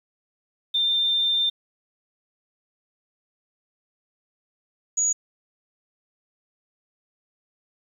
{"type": "tone pair in turn", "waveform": "sine", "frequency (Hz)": [3593, 6783], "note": ["A7", "G#8"], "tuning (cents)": [36, 36], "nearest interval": "major seventh", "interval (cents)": 1100, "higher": "second", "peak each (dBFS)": -19, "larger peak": "neither", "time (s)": [[0.74, 1.5], [4.97, 5.13]], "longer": "first", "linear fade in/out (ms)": 10, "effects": ["9-bit"]}